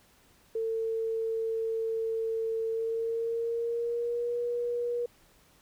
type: tone with pitch glide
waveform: sine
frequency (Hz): 450 to 479.5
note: A4 to A#4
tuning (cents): +39 to +49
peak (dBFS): -28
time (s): 0.55-5.06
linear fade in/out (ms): 5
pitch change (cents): +110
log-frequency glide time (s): 2.7-4.37
effects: pink hiss -62 dBFS RMS until 5.61 s